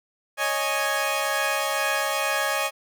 15% pulse chord, C# suspended second, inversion none, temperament equal, 554.4 / 622.3 / 830.6 Hz, C#5 / D#5 / G#5, 0 / 0 / 0 cents, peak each -21 dBFS, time 0.37-2.71 s, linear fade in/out 50 ms, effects none

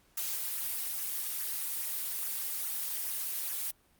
blue noise with flanger, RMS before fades -35 dBFS, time 0.17-3.71 s, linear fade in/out 5 ms, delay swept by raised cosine 0.22 to 5.82 ms, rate 2.4 Hz, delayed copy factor -0.65, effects pink hiss -67 dBFS RMS until 3.99 s + Opus 48 kbps

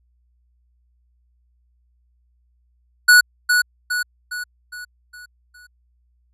square tone with echo, 1469 Hz, F#6, 13 cents flat, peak -8 dBFS, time 3.08-3.21 s, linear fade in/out 10 ms, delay 410 ms, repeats 6, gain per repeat -6 dB, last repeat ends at 5.67 s, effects added 60 Hz sine -59 dBFS peak until 6.33 s + resampled to 32000 Hz

